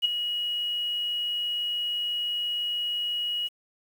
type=tone with ADSR envelope; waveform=sine; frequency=2903 Hz; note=F#7; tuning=34 cents flat; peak=-17 dBFS; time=0.02-3.49 s; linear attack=29 ms; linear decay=13 ms; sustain=-9 dB; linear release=29 ms; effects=8-bit